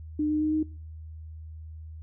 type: tone with pitch steps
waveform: sine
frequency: 301.5 / 304.5 / 307.5 / 310.5 Hz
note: D4 / D#4 / D#4 / D#4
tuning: +46 / -37 / -20 / -3 cents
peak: -23 dBFS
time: 0.19-0.63 s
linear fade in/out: 5 ms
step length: 110 ms
effects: noise-tail reverb RT60 0.4 s tail -22 dB re dry + added 79 Hz sine -39 dBFS peak until 2.02 s